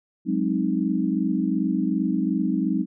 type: chord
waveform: sine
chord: Ab dominant seventh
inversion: third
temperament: equal with one note detuned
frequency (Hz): 185 / 207.7 / 263.1 / 311.1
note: Gb3 / Ab3 / C4 / Eb4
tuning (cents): 0 / 0 / +10 / 0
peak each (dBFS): -26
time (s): 0.25-2.86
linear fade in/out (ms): 50
effects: none